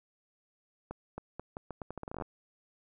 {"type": "accelerating click train", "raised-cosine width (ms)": 1, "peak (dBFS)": -25, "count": 17, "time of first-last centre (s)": [0.91, 2.222], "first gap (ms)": 270, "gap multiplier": 0.8, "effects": []}